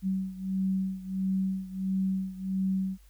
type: beating tone pair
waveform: sine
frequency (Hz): 189.8 / 191.3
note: F#3 / G3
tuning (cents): +44 / -42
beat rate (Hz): 1.5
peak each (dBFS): -29 / -32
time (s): 0.02-2.98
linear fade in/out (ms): 50
effects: added 50 Hz sine -53 dBFS peak until 3.09 s + white hiss -65 dBFS RMS until 3.09 s